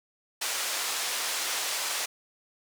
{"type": "band-pass noise", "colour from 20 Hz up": "white", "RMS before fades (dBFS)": -31, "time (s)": [0.41, 2.06], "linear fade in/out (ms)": 10, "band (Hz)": [570, 7900], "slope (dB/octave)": 12, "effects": []}